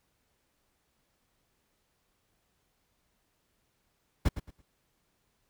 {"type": "noise with echo", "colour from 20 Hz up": "brown", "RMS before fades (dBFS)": -24, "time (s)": [4.25, 4.29], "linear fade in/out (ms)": 10, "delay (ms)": 110, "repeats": 3, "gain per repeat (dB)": -12, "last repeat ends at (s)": 4.62, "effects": ["pink hiss -75 dBFS RMS until 5.49 s"]}